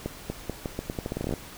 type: accelerating click train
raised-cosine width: 2 ms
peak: -16 dBFS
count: 17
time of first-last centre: 0.06-1.338 s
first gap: 240 ms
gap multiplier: 0.82
effects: pink hiss -44 dBFS RMS until 1.57 s